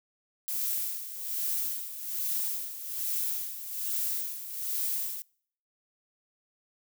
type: noise with tremolo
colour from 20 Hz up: violet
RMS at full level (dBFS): -30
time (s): 0.48-5.22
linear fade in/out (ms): 0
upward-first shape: sine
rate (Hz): 1.2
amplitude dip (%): 70
effects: noise-tail reverb RT60 0.6 s tail -26 dB re dry